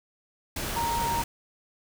sine tone in noise, 932.3 Hz, A#5, in tune, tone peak -26 dBFS, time 0.76-1.22 s, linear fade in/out 5 ms, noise pink, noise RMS -32 dBFS, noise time 0.56-1.24 s, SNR +3 dB, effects none

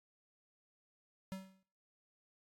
square tone with exponential decay, 190.5 Hz, G3, 49 cents flat, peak -39 dBFS, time 1.32-1.63 s, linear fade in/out 0 ms, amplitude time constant 66 ms, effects noise-tail reverb RT60 0.7 s tail -26 dB re dry + AAC 48 kbps

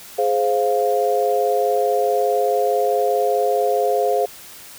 sine chord, F minor, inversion first, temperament just, 419.1 / 523.8 / 698.5 Hz, Ab4 / C5 / F5, +16 / +2 / 0 cents, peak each -20 dBFS, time 0.18-4.26 s, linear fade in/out 10 ms, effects white hiss -40 dBFS RMS until 4.78 s

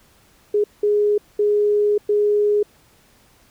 sine tone bursts at uneven times, 415.3 Hz, G#4, in tune, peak -14 dBFS, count 4, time 0.54-0.64 / 0.83-1.18 / 1.39-1.98 / 2.09-2.63 s, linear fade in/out 5 ms, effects pink hiss -55 dBFS RMS until 3.5 s

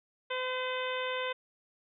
harmonic tone, 510 Hz, C5, 44 cents flat, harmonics 1 / 2 / 3 / 4 / 5 / 6 / 7, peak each -35 / -38 / -40 / -41 / -42 / -43 / -43 dBFS, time 0.3-1.33 s, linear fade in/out 10 ms, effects none

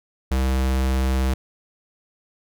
square tone, 65.41 Hz, C2, in tune, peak -19 dBFS, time 0.31-1.34 s, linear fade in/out 5 ms, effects none

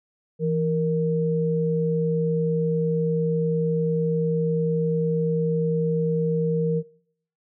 sine tone pair together, 164.8 / 465.7 Hz, E3 / A#4, 0 / -2 cents, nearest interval octave + tritone, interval 1798 cents, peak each -23 dBFS, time 0.39-6.83 s, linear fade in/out 50 ms, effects noise-tail reverb RT60 0.6 s tail -20 dB re dry

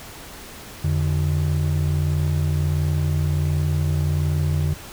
triangle ring-modulated tone, 116.54 Hz, A#2, in tune, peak -13 dBFS, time 0.84-4.74 s, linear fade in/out 5 ms, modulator 30.7 Hz, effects pink hiss -39 dBFS RMS until 4.92 s

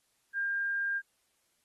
sine tone, 1603 Hz, G6, 38 cents sharp, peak -29 dBFS, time 0.33-1.02 s, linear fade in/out 50 ms, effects white hiss -74 dBFS RMS until 1.64 s + AAC 32 kbps

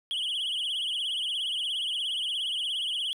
sine tone with vibrato, 3106 Hz, G7, 17 cents flat, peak -25 dBFS, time 0.11-3.13 s, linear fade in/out 0 ms, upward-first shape triangle, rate 17 Hz, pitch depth 170 cents each way, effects tanh soft clip ceiling -27 dBFS + 10-bit

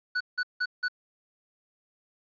square tone bursts, 1481 Hz, F#6, 1 cent sharp, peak -26 dBFS, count 4, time 0.15-0.884 s, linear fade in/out 10 ms, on 56 ms, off 170 ms, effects resampled to 11025 Hz + 10-bit

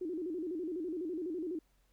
sine tone with vibrato, 337.9 Hz, E4, 43 cents sharp, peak -35 dBFS, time 0.01-1.59 s, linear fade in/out 5 ms, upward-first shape square, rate 12 Hz, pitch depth 130 cents each way, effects added 46 Hz sine -70 dBFS peak until 1.92 s + pink hiss -75 dBFS RMS until 1.92 s

